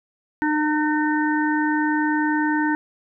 harmonic tone, 303.3 Hz, D#4, 44 cents flat, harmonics 1 / 3 / 5 / 6, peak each -20 / -25 / -27 / -28 dBFS, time 0.42-2.75 s, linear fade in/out 0 ms, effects none

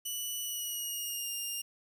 10% pulse tone with pitch glide, 2960 to 2810 Hz, F#7 to F7, 0 to +10 cents, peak -27 dBFS, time 0.05-1.62 s, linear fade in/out 10 ms, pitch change -90 cents, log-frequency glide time 0.42-1.32 s, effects 10-bit

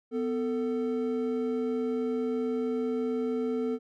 triangle tone pair together, 250 / 445.4 Hz, B3 / A4, +21 / +21 cents, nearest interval minor seventh, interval 1000 cents, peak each -28 dBFS, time 0.11-3.79 s, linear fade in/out 50 ms, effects none

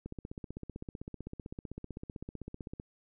click train, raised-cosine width 3 ms, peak -28 dBFS, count 44, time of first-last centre 0.06-2.799 s, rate 15.7 Hz, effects none

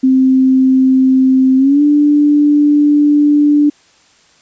sine tone with pitch glide, 261.6 to 293.6 Hz, C4 to D4, 0 to 0 cents, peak -6 dBFS, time 0.03-3.7 s, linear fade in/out 10 ms, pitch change +200 cents, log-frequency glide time 1.57-1.82 s, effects white hiss -49 dBFS RMS until 4.41 s + resampled to 16000 Hz

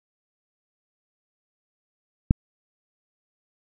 click, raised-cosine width 5 ms, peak -3 dBFS, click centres 2.309 s, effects none

